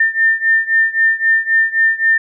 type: beating tone pair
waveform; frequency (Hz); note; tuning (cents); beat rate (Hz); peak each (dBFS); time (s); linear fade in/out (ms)
sine; 1800 / 1803.8; A6 / A6; +39 / +43; 3.8; -13 / -15; 0-2.18; 5
effects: none